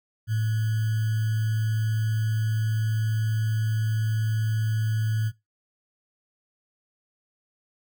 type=tone with sample-and-hold; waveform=sine; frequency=109.9 Hz; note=A2; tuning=2 cents flat; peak=-22 dBFS; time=0.27-5.32 s; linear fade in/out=50 ms; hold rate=1575 Hz; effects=noise-tail reverb RT60 0.2 s tail -20 dB re dry